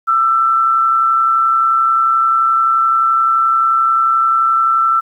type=tone pair together; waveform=sine; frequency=1204.5 / 1336 Hz; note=D6 / E6; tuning=+43 / +23 cents; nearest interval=major second; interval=180 cents; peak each=-21 / -10 dBFS; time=0.07-5.01 s; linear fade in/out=20 ms; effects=8-bit